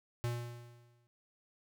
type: tone with exponential decay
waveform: square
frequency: 119.6 Hz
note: A#2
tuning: 45 cents sharp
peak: -32 dBFS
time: 0.24-1.07 s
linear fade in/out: 0 ms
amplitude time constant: 180 ms
effects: none